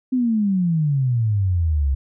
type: exponential sweep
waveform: sine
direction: down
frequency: 261.6 to 65.6 Hz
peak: -16 dBFS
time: 0.12-1.95 s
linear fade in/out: 10 ms
effects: none